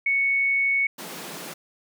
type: tone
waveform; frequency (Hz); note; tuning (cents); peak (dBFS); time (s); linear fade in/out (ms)
sine; 2217; C#7; 0; -19; 0.06-0.87; 5
type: high-pass noise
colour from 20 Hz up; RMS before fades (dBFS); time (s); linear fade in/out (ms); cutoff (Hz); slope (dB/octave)
pink; -37; 0.98-1.54; 10; 150; 96
effects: none